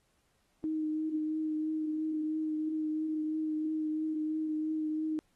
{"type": "tone with vibrato", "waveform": "sine", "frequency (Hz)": 311.1, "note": "D#4", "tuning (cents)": 0, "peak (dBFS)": -30, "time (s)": [0.64, 5.19], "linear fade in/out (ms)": 0, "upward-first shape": "triangle", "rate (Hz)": 3, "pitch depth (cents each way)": 20, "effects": ["pink hiss -74 dBFS RMS until 5.35 s", "AAC 32 kbps"]}